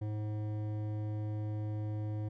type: tone with hard clipping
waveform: sine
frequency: 106.3 Hz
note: G#2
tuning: 41 cents sharp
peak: -36 dBFS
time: 0.01-2.29 s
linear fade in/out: 10 ms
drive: 12 dB
effects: none